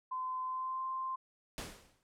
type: tone with pitch glide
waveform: sine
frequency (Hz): 1027 to 1046.2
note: C6 to C6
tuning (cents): -33 to -1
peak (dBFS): -35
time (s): 0.11-1.16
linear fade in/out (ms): 10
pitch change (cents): +32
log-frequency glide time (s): 0.44-0.84
type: noise with exponential decay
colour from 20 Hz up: pink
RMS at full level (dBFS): -39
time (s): 1.58-2.03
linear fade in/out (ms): 0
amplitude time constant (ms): 97
effects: low-pass 11000 Hz 12 dB/octave